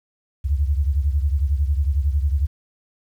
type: beating tone pair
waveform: sine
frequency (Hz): 69.1 / 80.1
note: C#2 / E2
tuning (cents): -5 / -49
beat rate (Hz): 11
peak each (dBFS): -18 / -23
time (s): 0.44-2.47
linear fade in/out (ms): 20
effects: 9-bit